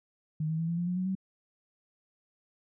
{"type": "tone with pitch steps", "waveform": "sine", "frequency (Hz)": [155.2, 159.75, 164.43, 169.25, 174.21, 179.31, 184.56, 189.97], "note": ["D#3", "D#3", "E3", "E3", "F3", "F3", "F#3", "F#3"], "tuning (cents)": [-4, 46, -4, 46, -4, 46, -4, 46], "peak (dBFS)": -28, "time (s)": [0.4, 1.152], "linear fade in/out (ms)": 5, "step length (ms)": 94, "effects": []}